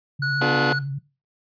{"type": "tone with vibrato", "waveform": "sine", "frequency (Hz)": 138.59, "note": "C#3", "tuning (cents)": 0, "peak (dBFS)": -25, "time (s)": [0.19, 0.99], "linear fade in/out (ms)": 10, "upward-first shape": "triangle", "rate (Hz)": 12, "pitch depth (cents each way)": 51}
{"type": "tone", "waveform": "square", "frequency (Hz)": 1466, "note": "F#6", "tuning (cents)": -16, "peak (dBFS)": -23, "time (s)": [0.22, 0.79], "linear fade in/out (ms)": 5}
{"type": "chord", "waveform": "20% pulse", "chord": "B diminished seventh", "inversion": "none", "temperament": "just", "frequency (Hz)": [246.9, 296.3, 355.6, 426.7], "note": ["B3", "D4", "F4", "Ab4"], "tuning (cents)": [0, 15, 31, 47], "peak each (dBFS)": -21, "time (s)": [0.41, 0.73], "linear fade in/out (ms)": 5}
{"effects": ["noise-tail reverb RT60 0.3 s tail -18 dB re dry", "resampled to 11025 Hz"]}